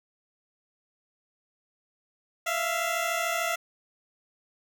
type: tone pair together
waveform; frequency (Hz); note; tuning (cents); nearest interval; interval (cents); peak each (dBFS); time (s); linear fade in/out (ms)
15% pulse; 659.3 / 692.7; E5 / F5; 0 / -14; minor second; 86; -23; 2.46-3.56; 10
effects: none